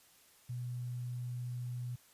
sine tone with quantisation, 123 Hz, B2, 7 cents flat, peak -37 dBFS, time 0.49-1.96 s, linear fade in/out 10 ms, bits 11, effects white hiss -64 dBFS RMS until 2.13 s + resampled to 32000 Hz

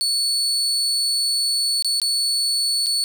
35% pulse tone with dropouts, 4435 Hz, C#8, in tune, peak -17 dBFS, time 0.01-3.04 s, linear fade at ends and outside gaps 0 ms, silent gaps 1.824-1.846 / 2-2.017 / 2.861-2.867 s, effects none

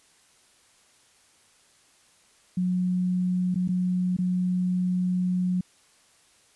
sine tone with dropouts, 181.5 Hz, F#3, 33 cents flat, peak -22 dBFS, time 2.57-5.61 s, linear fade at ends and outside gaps 5 ms, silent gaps 3.545-3.556 / 3.678-3.688 / 4.167-4.186 s, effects white hiss -60 dBFS RMS until 6.55 s + resampled to 24000 Hz

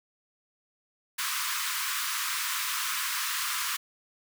pink high-pass noise, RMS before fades -31 dBFS, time 1.18-3.77 s, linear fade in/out 10 ms, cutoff 1000 Hz, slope 96 dB/octave, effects none

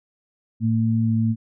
sine tone pair together, 111.8 / 225.4 Hz, A2 / A3, +28 / +42 cents, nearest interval octave, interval 1214 cents, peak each -20 dBFS, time 0.6-1.36 s, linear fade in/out 50 ms, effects none

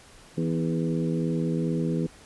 harmonic tone with a mistuned harmonic, 82.41 Hz, E2, in tune, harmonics 2 / 3 / 4 / 5 / 6, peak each -26 / -30 / -32 / -34 / -36 dBFS, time 0.37-2.07 s, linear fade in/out 10 ms, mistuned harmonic 4, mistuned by -36 cents, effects pink hiss -51 dBFS RMS until 2.25 s + resampled to 24000 Hz

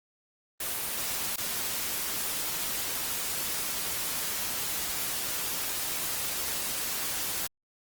white noise with dropouts, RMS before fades -32 dBFS, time 0.6-7.47 s, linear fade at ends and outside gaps 5 ms, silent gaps 1.361-1.379 s, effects Opus 24 kbps

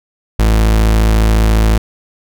40% pulse tone, 54.4 Hz, A1, 19 cents flat, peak -7 dBFS, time 0.39-1.78 s, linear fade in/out 5 ms, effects none

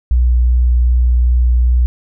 sine tone with vibrato, 60.9 Hz, B1, 24 cents flat, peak -8 dBFS, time 0.11-1.86 s, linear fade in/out 0 ms, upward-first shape sine, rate 2.6 Hz, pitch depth 10 cents each way, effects none

